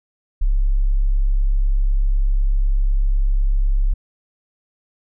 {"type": "tone", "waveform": "sine", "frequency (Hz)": 34, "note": "C#1", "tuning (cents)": -33, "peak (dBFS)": -13, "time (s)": [0.41, 3.94], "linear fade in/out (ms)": 10, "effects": []}